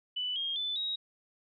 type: tone with pitch steps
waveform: sine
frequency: 2983 / 3234 / 3507 / 3802 Hz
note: F#7 / G#7 / A7 / A#7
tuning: +13 / -47 / -6 / +33 cents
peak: -31 dBFS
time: 0.16-0.96 s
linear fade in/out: 10 ms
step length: 200 ms
effects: none